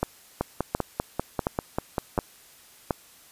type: two click trains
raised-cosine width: 1 ms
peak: -9 / -10 dBFS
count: 5 / 10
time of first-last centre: 0.03-2.908 / 0.41-2.178 s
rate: 1.39 / 5.09 Hz
effects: white hiss -53 dBFS RMS until 3.31 s + resampled to 32000 Hz